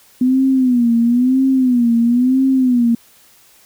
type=tone with vibrato; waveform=sine; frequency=248.6 Hz; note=B3; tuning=12 cents sharp; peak=-10 dBFS; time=0.21-2.95 s; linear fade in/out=5 ms; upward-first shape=sine; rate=1 Hz; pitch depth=120 cents each way; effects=white hiss -49 dBFS RMS until 3.65 s